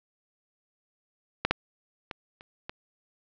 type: clicks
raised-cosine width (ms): 0.3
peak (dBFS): -7 / -6 / -19 / -30 / -19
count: 5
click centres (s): 1.45 / 1.51 / 2.112 / 2.409 / 2.695
effects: low-pass 5000 Hz 12 dB/octave